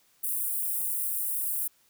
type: high-pass noise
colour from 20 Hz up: white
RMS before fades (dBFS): -30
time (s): 0.23-1.68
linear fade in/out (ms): 10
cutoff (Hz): 9000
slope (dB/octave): 48
effects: white hiss -65 dBFS RMS until 1.89 s